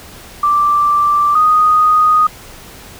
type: tone pair in turn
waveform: sine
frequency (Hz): 1174.7 / 1241.7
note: D6 / D#6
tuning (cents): 0 / -4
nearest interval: minor second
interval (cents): 96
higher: second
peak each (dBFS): -9 / -7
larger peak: second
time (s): 0.43-1.35 / 1.35-2.27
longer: neither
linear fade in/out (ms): 5
effects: pink hiss -36 dBFS RMS until 2.99 s